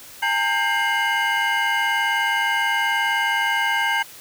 triangle tone cluster, 811 / 910 / 1590 / 2117 / 2931 Hz, G#5 / A#5 / G6 / C7 / F#7, -41 / -42 / +24 / +20 / -17 cents, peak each -27 / -22 / -21 / -23 / -27 dBFS, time 0.22-4.03 s, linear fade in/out 10 ms, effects white hiss -42 dBFS RMS until 4.2 s

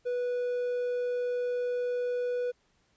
triangle tone, 491.2 Hz, B4, 9 cents flat, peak -26 dBFS, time 0.05-2.52 s, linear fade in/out 20 ms, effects pink hiss -70 dBFS RMS until 2.96 s + resampled to 16000 Hz

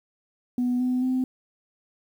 sine tone with pitch steps, 247 / 251.9 / 256.9 Hz, B3 / B3 / C4, 0 / +34 / -32 cents, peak -20 dBFS, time 0.58-1.24 s, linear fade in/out 2 ms, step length 220 ms, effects tanh soft clip ceiling -18 dBFS + 9-bit

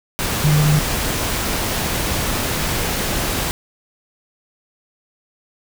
sine tone in noise, 150 Hz, D3, 37 cents sharp, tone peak -12 dBFS, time 0.44-0.79 s, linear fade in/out 0 ms, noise pink, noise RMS -21 dBFS, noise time 0.19-3.51 s, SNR +6 dB, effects none

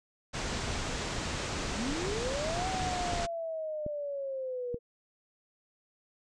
pink low-pass noise, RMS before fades -35 dBFS, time 0.33-3.27 s, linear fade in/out 20 ms, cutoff 8000 Hz, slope 48 dB/octave
sine linear two-way sweep, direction up then down, 182.6 to 760 to 473.3 Hz, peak -33 dBFS, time 1.74-4.79 s, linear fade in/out 50 ms, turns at 2.68 s
clicks, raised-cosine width 3 ms, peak -25 dBFS, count 6, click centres 2.746 / 2.87 / 3.008 / 3.133 / 3.864 / 4.744 s
effects none

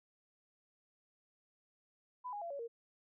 sine tone with pitch steps, 997 / 824 / 681 / 562.8 / 465.1 Hz, B5 / G#5 / F5 / C#5 / A#4, +16 / -14 / -44 / +26 / -4 cents, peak -40 dBFS, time 2.24-2.68 s, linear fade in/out 20 ms, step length 88 ms, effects none

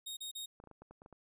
sawtooth tone bursts, 3729 Hz, A#7, in tune, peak -38 dBFS, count 3, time 0.06-0.46 s, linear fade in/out 10 ms, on 110 ms, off 35 ms
clicks, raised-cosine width 1 ms, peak -40 dBFS, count 9, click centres 0.601 / 0.639 / 0.673 / 0.713 / 0.82 / 0.91 / 1.019 / 1.061 / 1.127 s
effects none

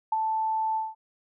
sine tone with ADSR envelope, 880 Hz, A5, in tune, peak -20 dBFS, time 0.12-0.95 s, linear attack 5 ms, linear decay 23 ms, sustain -4 dB, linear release 190 ms, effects none

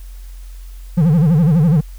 triangle tone with vibrato, 160.2 Hz, E3, 49 cents flat, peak -7 dBFS, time 0.97-1.81 s, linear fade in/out 10 ms, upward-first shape sine, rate 12 Hz, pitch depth 190 cents each way, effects added 44 Hz sine -30 dBFS peak until 1.98 s + white hiss -49 dBFS RMS until 1.98 s

